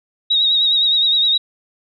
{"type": "tone with vibrato", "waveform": "sine", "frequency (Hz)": 3785, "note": "A#7", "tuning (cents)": 26, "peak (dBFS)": -12, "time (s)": [0.3, 1.38], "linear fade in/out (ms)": 10, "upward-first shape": "triangle", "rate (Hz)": 9.7, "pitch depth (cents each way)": 59, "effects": []}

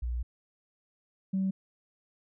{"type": "tone pair in turn", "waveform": "sine", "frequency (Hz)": [60.1, 191.25], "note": ["B1", "G3"], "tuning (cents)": [-46, -42], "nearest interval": "octave + minor sixth", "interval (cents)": 2004, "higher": "second", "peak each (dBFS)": [-29, -25], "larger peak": "second", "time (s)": [[0.02, 0.23], [1.33, 1.51]], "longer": "first", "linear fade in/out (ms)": 10, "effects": ["tanh soft clip ceiling -22 dBFS"]}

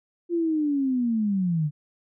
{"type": "linear sweep", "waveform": "sine", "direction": "down", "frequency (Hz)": [349.2, 143.5], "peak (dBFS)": -21, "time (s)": [0.29, 1.71], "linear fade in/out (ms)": 50, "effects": []}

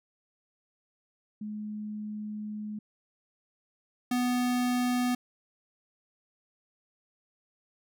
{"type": "tone pair in turn", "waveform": ["sine", "square"], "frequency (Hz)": [211.5, 247.3], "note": ["G#3", "B3"], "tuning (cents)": [32, 3], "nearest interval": "minor third", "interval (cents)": 271, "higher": "second", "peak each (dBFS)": [-34, -26], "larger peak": "second", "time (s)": [[1.41, 2.79], [4.11, 5.15]], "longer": "first", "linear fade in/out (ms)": 5, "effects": []}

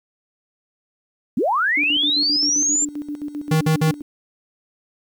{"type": "linear sweep", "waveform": "sine", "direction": "up", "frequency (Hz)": [184.8, 7400], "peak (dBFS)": -16, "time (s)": [1.37, 2.85], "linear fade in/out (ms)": 5}
{"type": "tone with tremolo", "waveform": "sine", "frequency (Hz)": 293.7, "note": "D4", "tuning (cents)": 0, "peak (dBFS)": -24, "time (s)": [1.77, 4.02], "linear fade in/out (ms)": 5, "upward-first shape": "square", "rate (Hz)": 7.6, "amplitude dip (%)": 70}
{"type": "tone bursts", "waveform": "square", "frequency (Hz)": 157.9, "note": "D#3", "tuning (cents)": 26, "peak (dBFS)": -15, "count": 3, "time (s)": [3.51, 3.912], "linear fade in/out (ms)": 5, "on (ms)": 100, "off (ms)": 51}
{"effects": ["9-bit"]}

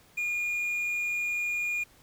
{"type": "tone with quantisation", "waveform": "triangle", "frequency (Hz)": 2428, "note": "D#7", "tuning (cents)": -43, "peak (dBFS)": -26, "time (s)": [0.17, 1.84], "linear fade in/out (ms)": 10, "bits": 9, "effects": ["pink hiss -59 dBFS RMS until 2.02 s"]}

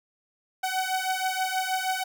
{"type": "beating tone pair", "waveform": "sawtooth", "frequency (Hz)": [749, 755.3], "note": ["F#5", "F#5"], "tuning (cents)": [21, 35], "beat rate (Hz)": 6.3, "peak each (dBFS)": -25, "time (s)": [0.63, 2.04], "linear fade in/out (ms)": 10, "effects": []}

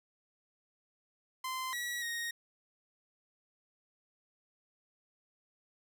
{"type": "tone with pitch steps", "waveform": "sawtooth", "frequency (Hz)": [1036, 1928, 1868], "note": ["C6", "B6", "A#6"], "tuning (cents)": [-17, -42, 3], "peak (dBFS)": -32, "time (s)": [1.44, 2.31], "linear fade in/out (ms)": 5, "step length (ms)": 290, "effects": []}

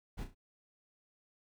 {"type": "noise with echo", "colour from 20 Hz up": "brown", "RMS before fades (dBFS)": -39, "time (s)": [0.17, 0.25], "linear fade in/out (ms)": 20, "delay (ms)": 33, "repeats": 3, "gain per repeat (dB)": -8, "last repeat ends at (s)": 0.349, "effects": []}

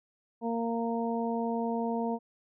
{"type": "harmonic tone", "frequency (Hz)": 231.2, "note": "A#3", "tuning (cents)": -14, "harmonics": [1, 2, 3, 4], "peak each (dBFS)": [-31, -34, -36, -37], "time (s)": [0.41, 2.19], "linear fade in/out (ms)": 50, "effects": []}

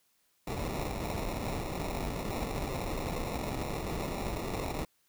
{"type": "noise with sample-and-hold", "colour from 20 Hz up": "pink", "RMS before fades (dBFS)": -35, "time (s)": [0.47, 4.85], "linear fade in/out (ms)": 5, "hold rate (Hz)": 1575, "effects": ["white hiss -72 dBFS RMS until 5.08 s"]}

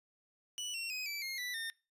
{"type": "tone with pitch steps", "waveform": "25% pulse", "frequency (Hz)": [2956, 2726, 2515, 2319, 2139, 1972.9, 1819.6], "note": ["F#7", "F7", "D#7", "D7", "C7", "B6", "A#6"], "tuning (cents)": [-2, -43, 18, -22, 38, -2, -42], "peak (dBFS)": -34, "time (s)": [0.58, 1.7], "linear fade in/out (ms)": 0, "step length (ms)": 160, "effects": ["noise-tail reverb RT60 0.3 s tail -22 dB re dry", "resampled to 32000 Hz"]}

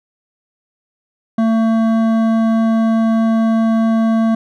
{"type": "tone with hard clipping", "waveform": "sine", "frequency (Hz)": 224.6, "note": "A3", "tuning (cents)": 36, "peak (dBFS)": -13, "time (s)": [1.38, 4.35], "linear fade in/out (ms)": 5, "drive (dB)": 11, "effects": []}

